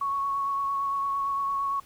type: tone with vibrato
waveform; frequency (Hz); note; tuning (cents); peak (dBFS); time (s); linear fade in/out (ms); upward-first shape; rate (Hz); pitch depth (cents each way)
sine; 1108.7; C#6; 0; -25; 0.01-1.8; 5; sine; 8.8; 14
effects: pink hiss -55 dBFS RMS until 1.85 s